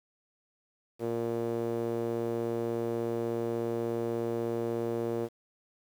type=tone with band-pass filter; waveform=sawtooth; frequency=116.54 Hz; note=A#2; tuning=in tune; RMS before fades=-32 dBFS; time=0.99-5.29 s; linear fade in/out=50 ms; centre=430 Hz; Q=2.7; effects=9-bit